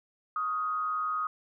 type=tone with frequency modulation; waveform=sine; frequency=1250 Hz; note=D#6; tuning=8 cents sharp; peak=-28 dBFS; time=0.36-1.27 s; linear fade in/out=2 ms; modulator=146 Hz; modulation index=0.42; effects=none